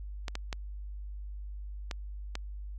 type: clicks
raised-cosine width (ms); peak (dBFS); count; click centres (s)
0.2; -18; 5; 0.282 / 0.354 / 0.528 / 1.912 / 2.354
effects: added 50 Hz sine -38 dBFS peak until 2.78 s